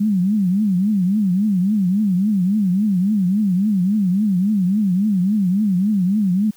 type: tone with vibrato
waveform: sine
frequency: 196 Hz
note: G3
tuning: in tune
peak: -14 dBFS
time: 0-6.51 s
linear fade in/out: 10 ms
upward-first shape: triangle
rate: 3.6 Hz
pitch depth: 210 cents each way
effects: white hiss -52 dBFS RMS until 6.56 s